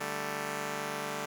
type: chord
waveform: 5% pulse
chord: D suspended fourth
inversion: none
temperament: just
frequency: 146.83 / 195.78 / 220.2 Hz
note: D3 / G3 / A3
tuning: 0 / -2 / +2 cents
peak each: -28 dBFS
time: 0-1.26 s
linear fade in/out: 10 ms
effects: none